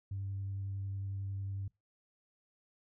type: tone with vibrato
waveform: sine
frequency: 98 Hz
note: G2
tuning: in tune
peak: -35 dBFS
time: 0.11-1.68 s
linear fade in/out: 5 ms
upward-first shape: sine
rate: 11 Hz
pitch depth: 10 cents each way
effects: noise-tail reverb RT60 0.2 s tail -24 dB re dry + tanh soft clip ceiling -32 dBFS